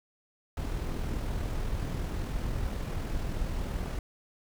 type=noise with amplitude modulation; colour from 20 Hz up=brown; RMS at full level=-31 dBFS; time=0.57-3.99 s; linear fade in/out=2 ms; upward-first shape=sine; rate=40.8 Hz; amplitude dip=30%; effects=none